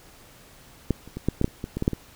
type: clicks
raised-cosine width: 3 ms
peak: -8 / -29 / -19 / -8 / -10 / -6 / -30 / -17 / -15 / -12 / -6 / -15 dBFS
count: 12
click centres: 0.907 / 1.076 / 1.17 / 1.286 / 1.414 / 1.444 / 1.479 / 1.641 / 1.77 / 1.824 / 1.879 / 1.933 s
effects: pink hiss -51 dBFS RMS until 2.15 s